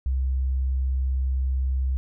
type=tone; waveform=sine; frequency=65.41 Hz; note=C2; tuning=in tune; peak=-21 dBFS; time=0.06-1.97 s; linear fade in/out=0 ms; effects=none